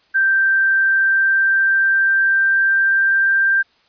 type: tone with pitch glide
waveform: sine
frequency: 1568 to 1579.8 Hz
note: G6 to G6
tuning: 0 to +13 cents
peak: -12 dBFS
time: 0.14-3.63 s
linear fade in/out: 20 ms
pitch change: +13 cents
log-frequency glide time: 0.84-3.51 s
effects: white hiss -57 dBFS RMS until 3.88 s + resampled to 11025 Hz